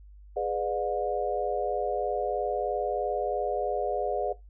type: chord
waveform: sine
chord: G# diminished seventh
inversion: none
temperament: just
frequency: 415.3 / 498.4 / 598 / 717.6 Hz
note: G#4 / B4 / D5 / F5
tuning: 0 / +16 / +31 / +47 cents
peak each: -32 dBFS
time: 0.36-4.33 s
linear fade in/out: 10 ms
effects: noise-tail reverb RT60 0.2 s tail -19 dB re dry + added 50 Hz sine -47 dBFS peak until 4.49 s